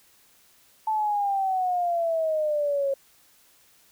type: exponential sweep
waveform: sine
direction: down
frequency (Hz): 880 to 544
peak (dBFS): -22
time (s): 0.87-2.94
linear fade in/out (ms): 5
effects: white hiss -59 dBFS RMS until 3.91 s